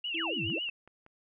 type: tone with vibrato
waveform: sine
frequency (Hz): 2802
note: F7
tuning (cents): +5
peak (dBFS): -32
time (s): 0.04-0.7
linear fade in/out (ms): 5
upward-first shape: triangle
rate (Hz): 7.2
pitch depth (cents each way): 110
type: tone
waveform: sine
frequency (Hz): 329.5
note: E4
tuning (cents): -1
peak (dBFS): -37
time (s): 0.14-0.59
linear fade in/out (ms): 10
type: exponential two-way sweep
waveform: sine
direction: down then up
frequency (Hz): 3520 to 86.6 to 724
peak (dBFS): -35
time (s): 0.14-0.59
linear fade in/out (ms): 10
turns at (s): 0.47
type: click train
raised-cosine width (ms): 0.5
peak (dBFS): -39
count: 4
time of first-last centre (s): 0.5-1.064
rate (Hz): 5.32
effects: none